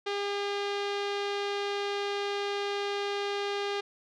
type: tone with low-pass filter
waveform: sawtooth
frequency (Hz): 403.9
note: G#4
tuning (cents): -48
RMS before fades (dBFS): -32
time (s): 0.06-3.81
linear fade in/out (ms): 10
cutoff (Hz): 3900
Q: 1.8
effects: none